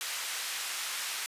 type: band-pass noise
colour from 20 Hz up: pink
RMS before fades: -36 dBFS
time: 0.01-1.26 s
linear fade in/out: 0 ms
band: 1600 to 13000 Hz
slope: 12 dB/octave
effects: resampled to 32000 Hz